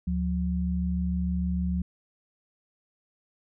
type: tone pair together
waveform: sine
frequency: 73.5 / 180.04 Hz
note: D2 / F#3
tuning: +2 / -47 cents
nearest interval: octave + major third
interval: 1551 cents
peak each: -28 / -27 dBFS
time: 0.07-1.82 s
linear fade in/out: 5 ms
effects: none